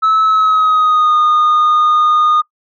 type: tone with pitch glide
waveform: sine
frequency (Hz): 1300 to 1227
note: E6 to D#6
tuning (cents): -24 to -25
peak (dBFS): -6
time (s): 0.02-2.42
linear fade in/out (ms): 20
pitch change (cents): -101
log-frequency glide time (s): 0.23-1.16
effects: noise-tail reverb RT60 0.1 s tail -19 dB re dry + tanh soft clip ceiling -7 dBFS